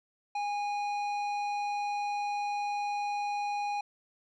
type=tone with tanh clipping; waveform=sine; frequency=821 Hz; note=G#5; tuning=20 cents flat; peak=-32 dBFS; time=0.35-3.81 s; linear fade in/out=5 ms; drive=12 dB; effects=none